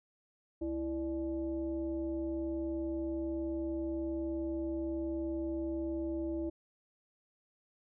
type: tone with frequency modulation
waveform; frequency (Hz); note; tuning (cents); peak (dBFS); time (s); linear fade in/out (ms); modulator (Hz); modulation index
sine; 329.6; E4; 0; -33; 0.61-6.5; 10; 262; 0.67
effects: none